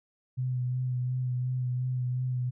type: tone with vibrato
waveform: sine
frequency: 126.2 Hz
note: B2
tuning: 38 cents sharp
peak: -27 dBFS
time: 0.37-2.51 s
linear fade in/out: 20 ms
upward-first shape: sine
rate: 2.8 Hz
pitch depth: 23 cents each way
effects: none